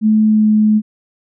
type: tone with pitch glide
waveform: sine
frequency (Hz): 216.1 to 214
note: A3 to A3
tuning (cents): -31 to -48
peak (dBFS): -8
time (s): 0.01-0.82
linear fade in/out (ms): 50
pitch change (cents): -17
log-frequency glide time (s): 0.25-0.49
effects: none